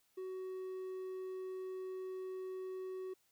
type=tone; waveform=triangle; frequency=374.2 Hz; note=F#4; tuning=20 cents sharp; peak=-39 dBFS; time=0.17-3.14 s; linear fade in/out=10 ms; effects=white hiss -75 dBFS RMS until 3.31 s